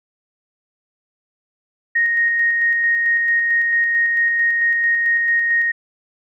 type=tone with tremolo; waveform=sine; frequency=1864.7 Hz; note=A#6; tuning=in tune; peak=-13 dBFS; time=1.95-5.72 s; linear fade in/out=10 ms; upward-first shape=square; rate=4.5 Hz; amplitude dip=25%; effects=none